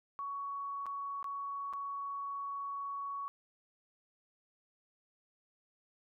sine tone with dropouts, 1119 Hz, C#6, 16 cents sharp, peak -37 dBFS, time 0.19-3.28 s, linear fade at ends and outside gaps 0 ms, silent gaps 0.858-0.865 / 1.228-1.243 / 1.728-1.735 s, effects none

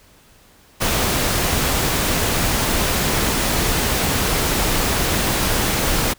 pink noise, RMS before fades -19 dBFS, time 0.8-6.14 s, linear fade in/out 20 ms, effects pink hiss -51 dBFS RMS until 6.18 s

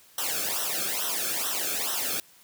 white noise with flanger, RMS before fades -29 dBFS, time 0.18-2.2 s, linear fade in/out 2 ms, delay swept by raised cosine 0.43 to 1.05 ms, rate 2.3 Hz, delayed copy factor -0.95, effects white hiss -56 dBFS RMS until 2.43 s + high-pass 60 Hz 12 dB/octave

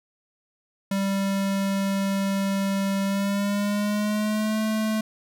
square tone with pitch glide, 196 to 217.5 Hz, G3 to A3, 0 to -20 cents, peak -23 dBFS, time 0.91-5.01 s, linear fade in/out 5 ms, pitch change +180 cents, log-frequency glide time 3.04-4.61 s, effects none

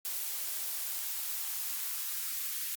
blue noise with high-pass filter sweep, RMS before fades -36 dBFS, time 0.05-2.75 s, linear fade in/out 0 ms, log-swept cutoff 350 to 1600 Hz, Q 1.2, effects Opus 48 kbps

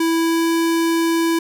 square tone with pitch glide, 329.4 to 331.5 Hz, E4 to E4, -1 to +10 cents, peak -16 dBFS, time 0-1.39 s, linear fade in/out 5 ms, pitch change +11 cents, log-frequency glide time 0.11-0.51 s, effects none

